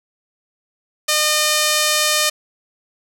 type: tone with band-pass filter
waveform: sawtooth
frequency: 608 Hz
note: D#5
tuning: 40 cents flat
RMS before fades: -17 dBFS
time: 1.08-2.3 s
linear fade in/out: 10 ms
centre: 6700 Hz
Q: 0.63
effects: none